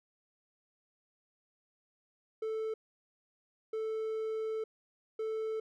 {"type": "tone bursts at uneven times", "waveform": "triangle", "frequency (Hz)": 440, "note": "A4", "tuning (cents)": 0, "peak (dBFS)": -31, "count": 3, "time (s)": [[2.42, 2.74], [3.73, 4.64], [5.19, 5.6]], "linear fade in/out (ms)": 5, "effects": []}